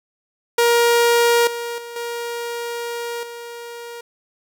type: tone with level steps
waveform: sawtooth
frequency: 472 Hz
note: A#4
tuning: 22 cents sharp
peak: -9 / -21 / -28 / -21 / -28 dBFS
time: 0.58-4.01 s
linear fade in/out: 5 ms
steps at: 1.47 / 1.78 / 1.96 / 3.23 s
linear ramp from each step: 2 ms
effects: none